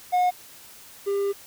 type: tone pair in turn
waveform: triangle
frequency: 723 / 399.3 Hz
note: F#5 / G4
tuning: -40 / +32 cents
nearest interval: minor seventh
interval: 1028 cents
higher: first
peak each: -16 / -20 dBFS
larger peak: first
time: 0.12-0.31 / 1.06-1.33 s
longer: second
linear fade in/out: 20 ms
effects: white hiss -47 dBFS RMS until 1.46 s